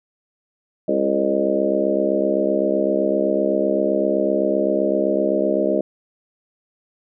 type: harmonic tone with a mistuned harmonic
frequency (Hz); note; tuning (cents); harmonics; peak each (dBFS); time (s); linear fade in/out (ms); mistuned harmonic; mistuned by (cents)
67.8; C#2; -38; 3 / 4 / 5 / 6 / 7 / 8 / 9; -26 / -26 / -23 / -26 / -26 / -25 / -21; 0.88-5.81; 5; 7; -30
effects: none

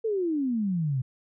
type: exponential sweep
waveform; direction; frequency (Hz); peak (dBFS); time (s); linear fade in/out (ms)
sine; down; 460 to 123.47; -24; 0.04-1.02; 10
effects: none

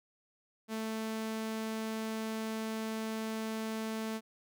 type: tone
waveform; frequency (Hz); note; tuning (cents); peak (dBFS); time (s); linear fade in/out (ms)
sawtooth; 220.8; A3; +6; -31; 0.68-4.21; 50
effects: none

